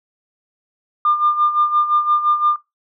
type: tone with tremolo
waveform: sine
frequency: 1200 Hz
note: D6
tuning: 37 cents sharp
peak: -10 dBFS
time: 1.05-2.56 s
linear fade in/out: 2 ms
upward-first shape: sine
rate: 5.8 Hz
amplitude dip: 75%
effects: noise-tail reverb RT60 0.2 s tail -18 dB re dry + tanh soft clip ceiling -6 dBFS